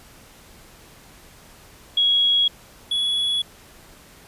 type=tone pair in turn; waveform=sine / triangle; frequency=3322 / 3382 Hz; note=G#7 / G#7; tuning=0 / +31 cents; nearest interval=unison; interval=31 cents; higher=second; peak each=-15 / -18 dBFS; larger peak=first; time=1.97-2.48 / 2.91-3.42 s; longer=neither; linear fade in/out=5 ms; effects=pink hiss -48 dBFS RMS until 4.27 s + resampled to 32000 Hz